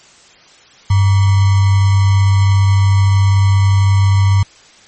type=tone with sample-and-hold; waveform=sine; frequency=98 Hz; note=G2; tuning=in tune; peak=-7 dBFS; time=0.9-4.43 s; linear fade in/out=5 ms; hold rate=1050 Hz; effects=white hiss -44 dBFS RMS until 4.87 s + MP3 32 kbps